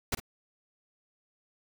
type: noise with echo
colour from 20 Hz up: pink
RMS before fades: -29 dBFS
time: 0.12-0.15 s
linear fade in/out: 5 ms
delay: 51 ms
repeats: 1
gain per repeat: -14 dB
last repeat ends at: 0.201 s
effects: none